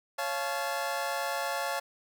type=chord; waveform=25% pulse; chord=Db augmented; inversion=none; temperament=just; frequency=554.4 / 693 / 866.2 Hz; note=Db5 / F5 / A5; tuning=0 / -14 / -27 cents; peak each=-31 dBFS; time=0.18-1.8 s; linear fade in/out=10 ms; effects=none